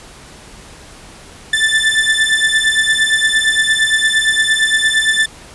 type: beating tone pair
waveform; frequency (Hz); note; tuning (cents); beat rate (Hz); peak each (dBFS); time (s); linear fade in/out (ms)
30% pulse; 1760 / 1768.7; A6 / A6; 0 / +9; 8.7; -12; 1.53-5.26; 5
effects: pink hiss -38 dBFS RMS until 5.54 s + resampled to 24000 Hz